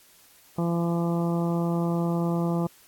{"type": "harmonic tone", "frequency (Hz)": 170, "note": "F3", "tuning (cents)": -46, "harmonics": [1, 2, 3, 4, 5, 6, 7], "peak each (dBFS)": [-24, -30, -34, -36, -38, -40, -41], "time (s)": [0.58, 2.67], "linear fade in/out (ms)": 5, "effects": ["white hiss -56 dBFS RMS until 2.87 s", "AAC 64 kbps"]}